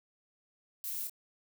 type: noise with echo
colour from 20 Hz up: violet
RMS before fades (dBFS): -39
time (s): 0.84-1.07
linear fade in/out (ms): 0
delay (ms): 26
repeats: 1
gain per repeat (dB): -4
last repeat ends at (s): 1.096
effects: none

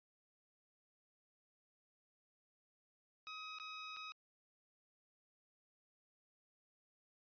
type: tone with dropouts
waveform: 15% pulse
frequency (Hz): 1266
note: D#6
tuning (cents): +30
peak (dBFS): -40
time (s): 3.27-4.12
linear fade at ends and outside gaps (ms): 0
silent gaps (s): 3.586-3.599 / 3.964-3.969
effects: resampled to 11025 Hz

